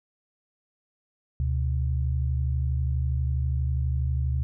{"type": "tone pair together", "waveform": "sine", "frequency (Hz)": [73.31, 125.6], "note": ["D2", "B2"], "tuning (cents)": [-3, 30], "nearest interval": "major sixth", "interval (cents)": 933, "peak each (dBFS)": [-24, -28], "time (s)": [1.4, 4.43], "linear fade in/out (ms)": 0, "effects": []}